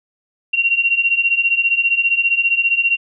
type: beating tone pair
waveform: sine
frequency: 2742 / 2757 Hz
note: F7 / F7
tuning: -32 / -23 cents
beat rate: 15 Hz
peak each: -18 / -15 dBFS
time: 0.53-2.97 s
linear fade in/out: 10 ms
effects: none